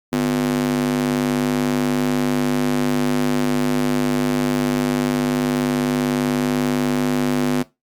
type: tone with high-pass filter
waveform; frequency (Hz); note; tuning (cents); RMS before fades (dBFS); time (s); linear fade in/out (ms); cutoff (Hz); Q
square; 50.1; G1; +38; -19; 0.12-7.63; 10; 240; 2.4
effects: noise-tail reverb RT60 0.2 s tail -17 dB re dry + MP3 96 kbps